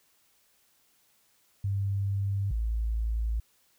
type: tone pair in turn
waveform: sine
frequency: 99 / 55.56 Hz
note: G2 / A1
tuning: +18 / +18 cents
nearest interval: minor seventh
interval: 1000 cents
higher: first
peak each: -26 dBFS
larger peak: neither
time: 1.64-2.51 / 2.51-3.4 s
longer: second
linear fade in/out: 5 ms
effects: white hiss -67 dBFS RMS until 3.78 s